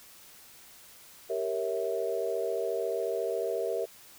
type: chord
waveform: sine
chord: G diminished seventh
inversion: none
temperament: equal with one note detuned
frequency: 392 / 466.2 / 554.4 / 653.9 Hz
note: G4 / Bb4 / Db5 / Fb5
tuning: 0 / 0 / 0 / -14 cents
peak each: -34 / -32 / -37 / -34 dBFS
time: 1.29-3.86 s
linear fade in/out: 20 ms
effects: white hiss -53 dBFS RMS until 4.18 s